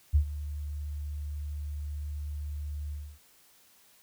sine tone with ADSR envelope, 73.7 Hz, D2, 7 cents sharp, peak -17 dBFS, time 0.13-3.19 s, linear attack 24 ms, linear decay 88 ms, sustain -16 dB, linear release 280 ms, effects white hiss -61 dBFS RMS until 4.02 s

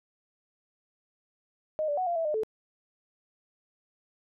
sine tone with pitch steps, 620 / 583 / 740 / 691 / 656 / 606 / 436.7 Hz, D#5 / D5 / F#5 / F5 / E5 / D#5 / A4, -6 / -13 / 0 / -19 / -9 / -46 / -13 cents, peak -26 dBFS, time 1.79-2.434 s, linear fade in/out 0 ms, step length 92 ms, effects none

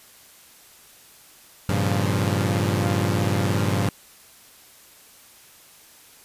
sawtooth chord, G half-diminished seventh, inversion none, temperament equal with one note detuned, 99.48 / 116.54 / 138.59 / 174.61 Hz, G2 / Bb2 / Db3 / F3, +26 / 0 / 0 / 0 cents, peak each -19 / -23 / -24 / -23 dBFS, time 1.69-3.89 s, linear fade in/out 0 ms, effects white hiss -50 dBFS RMS until 6.24 s + resampled to 32000 Hz

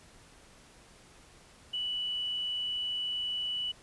triangle tone with tanh clipping, 2960 Hz, F#7, in tune, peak -31 dBFS, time 1.73-3.72 s, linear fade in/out 10 ms, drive 3 dB, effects pink hiss -57 dBFS RMS until 3.82 s + resampled to 24000 Hz

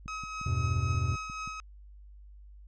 click train, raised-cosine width 5 ms, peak -31 dBFS, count 9, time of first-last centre 0.06-1.476 s, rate 5.65 Hz
30% pulse tone with tremolo, 1274 Hz, D#6, 41 cents sharp, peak -32 dBFS, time 0.08-1.6 s, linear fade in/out 0 ms, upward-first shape triangle, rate 3.9 Hz, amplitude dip 40%
triangle chord, E minor, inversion none, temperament equal with one note detuned, 82.41 / 98 / 124.91 Hz, E2 / G2 / B2, 0 / 0 / +20 cents, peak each -29 dBFS, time 0.46-1.16 s, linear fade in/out 5 ms
effects added 50 Hz sine -48 dBFS peak until 2.67 s + resampled to 16000 Hz

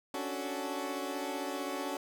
20% pulse chord, D major seventh, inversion third, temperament equal with one note detuned, 277.2 / 292.8 / 370 / 440 Hz, C#4 / D4 / F#4 / A4, 0 / -5 / 0 / 0 cents, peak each -34 / -37 / -35 / -38 dBFS, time 0.14-1.97 s, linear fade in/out 2 ms, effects none

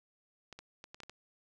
clicks, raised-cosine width 0.2 ms, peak -30 dBFS, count 7, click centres 0.527 / 0.59 / 0.841 / 0.945 / 1.003 / 1.034 / 1.096 s, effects none

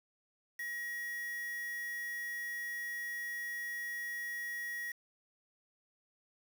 triangle tone with quantisation, 1900 Hz, A#6, 33 cents sharp, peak -36 dBFS, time 0.59-4.92 s, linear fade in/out 5 ms, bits 8, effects none

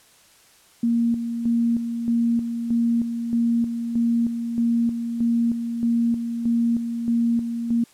sine tone with tremolo, 233.6 Hz, A#3, 4 cents sharp, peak -17 dBFS, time 0.83-7.84 s, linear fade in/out 5 ms, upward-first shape square, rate 1.6 Hz, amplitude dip 55%, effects white hiss -54 dBFS RMS until 7.93 s + low-pass 11000 Hz 12 dB/octave

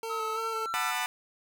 25% pulse tone with vibrato, 447.4 Hz, A4, 29 cents sharp, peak -30 dBFS, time 0.03-0.66 s, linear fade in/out 2 ms, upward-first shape square, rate 3 Hz, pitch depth 18 cents each way
triangle tone with pitch glide, 1287 to 1345.5 Hz, E6 to E6, -42 to +35 cents, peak -30 dBFS, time 0.09-0.92 s, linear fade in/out 20 ms, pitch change +77 cents, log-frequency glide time 0.34-0.4 s
20% pulse chord, B minor seventh, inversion second, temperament equal with one note detuned, 740 / 880 / 987.8 / 1204.2 Hz, F#5 / A5 / B5 / D6, 0 / 0 / 0 / +43 cents, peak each -30 dBFS, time 0.74-1.06 s, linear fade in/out 0 ms
effects none

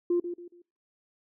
sine tone with echo, 349.2 Hz, F4, in tune, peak -21 dBFS, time 0.1-0.2 s, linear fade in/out 5 ms, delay 140 ms, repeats 3, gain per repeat -10 dB, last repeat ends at 0.62 s, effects noise-tail reverb RT60 0.4 s tail -24 dB re dry + tanh soft clip ceiling -18 dBFS

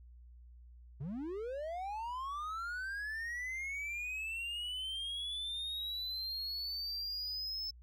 triangle linear sweep, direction up, 121.8 to 5274 Hz, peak -36 dBFS, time 1-7.71 s, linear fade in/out 10 ms, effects added 60 Hz sine -53 dBFS peak until 7.82 s

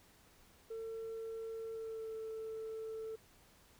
sine tone with pitch glide, 450 to 442.8 Hz, A4 to A4, +39 to +11 cents, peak -39 dBFS, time 0.7-3.16 s, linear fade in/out 10 ms, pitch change -28 cents, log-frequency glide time 1.66-2.14 s, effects tanh soft clip ceiling -39 dBFS + pink hiss -65 dBFS RMS until 3.79 s

